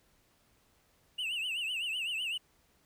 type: tone with vibrato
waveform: triangle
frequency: 2794 Hz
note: F7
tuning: in tune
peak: -31 dBFS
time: 1.18-2.38 s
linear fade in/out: 10 ms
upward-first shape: triangle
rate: 7.9 Hz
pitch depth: 170 cents each way
effects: pink hiss -69 dBFS RMS until 2.85 s